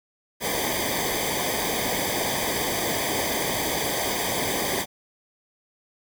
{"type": "noise with comb filter", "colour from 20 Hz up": "pink", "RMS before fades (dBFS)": -26, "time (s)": [0.4, 4.86], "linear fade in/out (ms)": 50, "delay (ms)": 0.73, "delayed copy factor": -0.9, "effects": []}